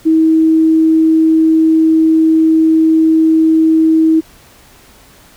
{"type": "tone", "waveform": "sine", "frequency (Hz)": 320, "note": "D#4", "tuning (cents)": 49, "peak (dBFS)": -6, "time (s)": [0.05, 4.21], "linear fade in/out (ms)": 20, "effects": ["pink hiss -43 dBFS RMS until 5.36 s"]}